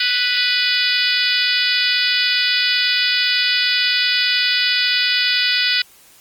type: harmonic tone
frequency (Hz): 493.9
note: B4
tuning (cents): 0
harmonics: 3 / 4 / 5 / 6 / 7 / 8 / 9 / 10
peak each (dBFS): -23 / -23 / -23 / -23 / -23 / -23 / -23 / -23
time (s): 0-5.82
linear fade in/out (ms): 5
effects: white hiss -48 dBFS RMS until 6.2 s + Opus 24 kbps